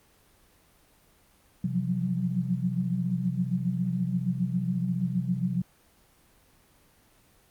sine tone cluster, 129.5 / 172.2 / 180.1 / 186.9 Hz, C3 / F3 / F#3 / F#3, -17 / -24 / -46 / +18 cents, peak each -31 dBFS, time 1.64-5.62 s, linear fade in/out 5 ms, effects pink hiss -61 dBFS RMS until 7.5 s + Opus 24 kbps

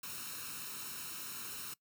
white noise with comb filter, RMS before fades -44 dBFS, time 0.03-1.74 s, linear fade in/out 5 ms, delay 0.74 ms, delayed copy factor +0.7, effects noise-tail reverb RT60 0.1 s tail -22 dB re dry + high-pass 100 Hz 12 dB/octave

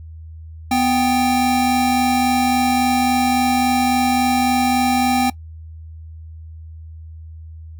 square tone pair together, 248.8 / 790 Hz, B3 / G5, +13 / +13 cents, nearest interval octave + minor sixth, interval 2000 cents, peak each -18 dBFS, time 0.71-5.3 s, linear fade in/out 5 ms, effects noise-tail reverb RT60 0.1 s tail -20 dB re dry + added 80 Hz sine -33 dBFS peak until 7.79 s

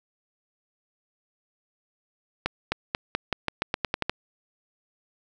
accelerating click train, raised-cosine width 0.3 ms, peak -8 dBFS, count 12, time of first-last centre 2.46-4.096 s, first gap 260 ms, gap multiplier 0.88, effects none

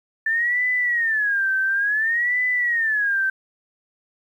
sine tone with vibrato, 1760 Hz, A6, in tune, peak -18 dBFS, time 0.26-3.3 s, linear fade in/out 5 ms, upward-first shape sine, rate 0.57 Hz, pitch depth 220 cents each way, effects 9-bit

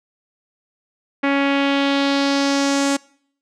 sawtooth tone with low-pass filter sweep, 278.6 Hz, C#4, 9 cents sharp, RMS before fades -18 dBFS, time 1.23-2.97 s, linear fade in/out 10 ms, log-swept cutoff 2200 to 7800 Hz, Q 2.2, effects noise-tail reverb RT60 0.6 s tail -24 dB re dry

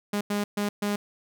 sawtooth tone bursts at uneven times, 205.2 Hz, G#3, 21 cents flat, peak -21 dBFS, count 4, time 0.13-0.21 / 0.3-0.44 / 0.57-0.69 / 0.82-0.96 s, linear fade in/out 5 ms, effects none

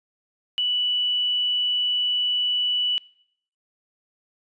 triangle tone with tanh clipping, 2960 Hz, F#7, in tune, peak -20 dBFS, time 0.58-2.98 s, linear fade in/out 0 ms, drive 2 dB, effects noise-tail reverb RT60 0.7 s tail -24 dB re dry + resampled to 22050 Hz

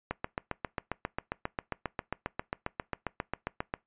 click train, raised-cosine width 0.5 ms, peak -16 dBFS, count 28, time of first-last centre 0.11-3.739 s, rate 7.44 Hz, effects noise-tail reverb RT60 0.2 s tail -23 dB re dry + resampled to 8000 Hz

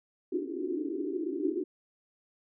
white band-pass noise, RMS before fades -33 dBFS, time 0.32-1.64 s, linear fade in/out 5 ms, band 280 to 390 Hz, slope 96 dB/octave, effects none

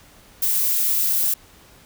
violet noise with high-pass filter sweep, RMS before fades -20 dBFS, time 0.42-1.34 s, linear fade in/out 5 ms, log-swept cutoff 340 to 600 Hz, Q 1.1, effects pink hiss -50 dBFS RMS until 1.85 s

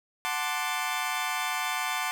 20% pulse chord, D dominant seventh, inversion first, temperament equal, 740 / 880 / 1046.5 / 1174.7 Hz, F#5 / A5 / C6 / D6, 0 / 0 / 0 / 0 cents, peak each -29 dBFS, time 0.25-2.11 s, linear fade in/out 0 ms, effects none

